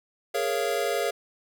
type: chord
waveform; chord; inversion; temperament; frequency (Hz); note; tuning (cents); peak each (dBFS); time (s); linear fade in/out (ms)
square; Bb minor seventh; third; equal with one note detuned; 415.3 / 466.2 / 554.4 / 685.3; Ab4 / Bb4 / Db5 / F5; 0 / 0 / 0 / -33; -31; 0.34-1.11; 10
effects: none